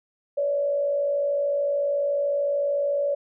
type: tone with frequency modulation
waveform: sine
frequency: 571 Hz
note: D5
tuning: 49 cents flat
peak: -21 dBFS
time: 0.37-3.15 s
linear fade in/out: 10 ms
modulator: 53.7 Hz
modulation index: 0.47
effects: none